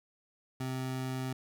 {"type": "tone", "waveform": "25% pulse", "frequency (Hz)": 130, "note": "C3", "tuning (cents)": -11, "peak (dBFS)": -30, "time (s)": [0.6, 1.33], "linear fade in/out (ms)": 5, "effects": []}